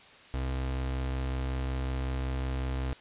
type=tone; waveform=35% pulse; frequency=65.41 Hz; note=C2; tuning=in tune; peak=-28 dBFS; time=0.34-2.93 s; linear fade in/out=0 ms; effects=white hiss -53 dBFS RMS until 3 s + resampled to 8000 Hz